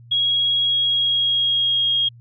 sine tone with pitch glide, 3306 to 3262 Hz, G#7 to G#7, -9 to -32 cents, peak -16 dBFS, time 0.11-2.09 s, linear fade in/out 10 ms, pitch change -23 cents, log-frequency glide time 0.6-1.9 s, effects added 118 Hz sine -42 dBFS peak until 2.2 s

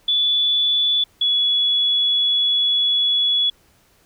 sine tone pair in turn, 3455 / 3390 Hz, A7 / G#7, -32 / +35 cents, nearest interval unison, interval 33 cents, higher first, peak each -15 dBFS, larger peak neither, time 0.08-1.04 / 1.21-3.5 s, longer second, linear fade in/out 5 ms, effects pink hiss -57 dBFS RMS until 4.05 s

